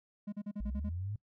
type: tone bursts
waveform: triangle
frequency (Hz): 206.3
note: G#3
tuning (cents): -11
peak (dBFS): -34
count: 7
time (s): 0.27-0.895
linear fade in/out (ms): 10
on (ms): 55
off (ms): 40
type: linear sweep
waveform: sine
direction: up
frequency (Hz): 51.91 to 107.8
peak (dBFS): -35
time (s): 0.6-1.16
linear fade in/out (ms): 5
effects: noise-tail reverb RT60 0.1 s tail -24 dB re dry